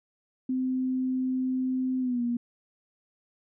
sine tone with pitch glide, 257.8 to 239.2 Hz, C4 to A#3, -26 to +45 cents, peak -25 dBFS, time 0.49-2.37 s, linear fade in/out 5 ms, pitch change -129 cents, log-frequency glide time 2-2.22 s, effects none

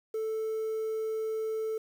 sine tone, 440 Hz, A4, in tune, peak -27 dBFS, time 0.14-1.78 s, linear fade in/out 5 ms, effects tanh soft clip ceiling -29 dBFS + 9-bit

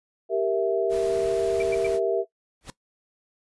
sine chord, E diminished, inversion first, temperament equal, 392 / 466.2 / 659.3 Hz, G4 / Bb4 / E5, 0 / 0 / 0 cents, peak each -25 dBFS, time 0.29-2.25 s, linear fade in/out 50 ms
pink noise, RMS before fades -40 dBFS, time 0.89-2 s, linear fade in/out 50 ms
sine tone bursts, 2336 Hz, D7, 10 cents flat, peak -31 dBFS, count 3, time 1.6-1.867 s, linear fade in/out 2 ms, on 23 ms, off 99 ms
pink noise with exponential growth, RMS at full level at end -33 dBFS, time 2.61-2.7 s, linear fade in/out 0 ms, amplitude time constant 19 ms
effects noise-tail reverb RT60 0.1 s tail -18 dB re dry + resampled to 24000 Hz

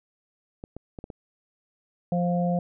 clicks, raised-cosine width 2 ms, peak -24 dBFS, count 5, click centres 0.639 / 0.766 / 0.988 / 1.041 / 1.102 s
harmonic tone, 175.6 Hz, F3, 10 cents sharp, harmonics 1 / 3 / 4, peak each -23 / -29 / -30 dBFS, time 2.12-2.59 s, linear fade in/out 2 ms
effects none

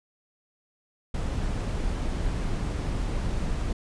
brown noise, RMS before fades -28 dBFS, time 1.14-3.73 s, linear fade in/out 5 ms, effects resampled to 22050 Hz

